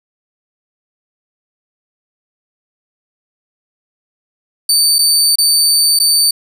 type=tone with dropouts; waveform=25% pulse; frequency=4578 Hz; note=D8; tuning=45 cents flat; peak=-4 dBFS; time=4.69-6.31 s; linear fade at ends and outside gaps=5 ms; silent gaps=4.985-4.989 / 5.357-5.384 / 5.99-5.999 s; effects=none